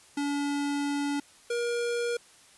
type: tone pair in turn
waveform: square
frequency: 285.9 / 475.2 Hz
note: D4 / A#4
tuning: -46 / +33 cents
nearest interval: major sixth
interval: 879 cents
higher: second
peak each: -28 dBFS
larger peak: neither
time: 0.17-1.2 / 1.5-2.17 s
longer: first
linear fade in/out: 5 ms
effects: white hiss -56 dBFS RMS until 2.57 s + resampled to 24000 Hz